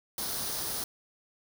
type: noise with comb filter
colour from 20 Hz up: white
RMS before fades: -34 dBFS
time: 0.18-0.84 s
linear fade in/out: 2 ms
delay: 0.2 ms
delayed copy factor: +0.55
effects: none